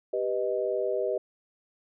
sine chord, G augmented, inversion none, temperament equal, 392 / 493.9 / 622.3 Hz, G4 / B4 / D#5, 0 / 0 / 0 cents, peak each -30 dBFS, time 0.13-1.18 s, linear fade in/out 5 ms, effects none

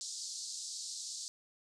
pink band-pass noise, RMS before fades -43 dBFS, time 0.01-1.28 s, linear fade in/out 0 ms, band 4200 to 8400 Hz, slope 48 dB/octave, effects none

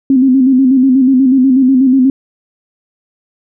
sine tone with vibrato, 261.6 Hz, C4, in tune, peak -5 dBFS, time 0.1-2.1 s, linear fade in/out 2 ms, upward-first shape square, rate 8.2 Hz, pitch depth 57 cents each way, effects none

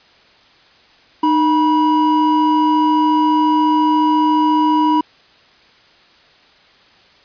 triangle tone pair together, 306.1 / 972.6 Hz, D#4 / B5, -28 / -27 cents, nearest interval octave + minor sixth, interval 2001 cents, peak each -12 dBFS, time 1.23-5.01 s, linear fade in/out 5 ms, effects white hiss -49 dBFS RMS until 7.24 s + resampled to 11025 Hz

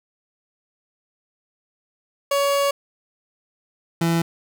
30% pulse tone pair in turn, 562 / 167.08 Hz, C#5 / E3, +24 / +24 cents, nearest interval octave + major sixth, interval 2100 cents, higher first, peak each -15 dBFS, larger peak neither, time 2.31-2.71 / 4.01-4.22 s, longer first, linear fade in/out 5 ms, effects none

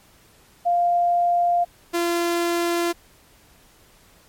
sine / sawtooth tone pair in turn, 698.5 / 343.1 Hz, F5 / F4, 0 / -31 cents, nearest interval octave, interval 1231 cents, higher first, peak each -16 dBFS, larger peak neither, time 0.65-1.65 / 1.93-2.93 s, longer neither, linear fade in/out 20 ms, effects pink hiss -54 dBFS RMS until 4.28 s + MP3 64 kbps

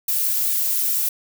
violet noise with flanger, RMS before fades -21 dBFS, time 0.08-1.09 s, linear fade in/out 5 ms, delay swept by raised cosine 1.6 to 3.1 ms, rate 2.4 Hz, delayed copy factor +0.55, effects none

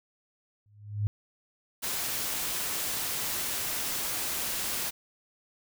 sine tone with exponential growth, 103.83 Hz, G#2, in tune, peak -22 dBFS, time 0.66-1.07 s, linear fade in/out 0 ms, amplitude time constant 88 ms
white noise, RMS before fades -32 dBFS, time 1.82-4.91 s, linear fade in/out 20 ms
effects none

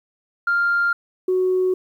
sine tone pair in turn, 1396.9 / 370 Hz, F6 / F#4, 0 / 0 cents, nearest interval octave + major seventh, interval 2300 cents, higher first, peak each -15 dBFS, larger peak neither, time 0.47-0.93 / 1.28-1.74 s, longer neither, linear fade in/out 5 ms, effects tanh soft clip ceiling -12 dBFS + 9-bit

